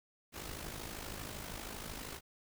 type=noise with amplitude modulation; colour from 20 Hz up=pink; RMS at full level=-42 dBFS; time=0.32-2.21 s; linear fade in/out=50 ms; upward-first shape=sine; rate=52.7 Hz; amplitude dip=60%; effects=none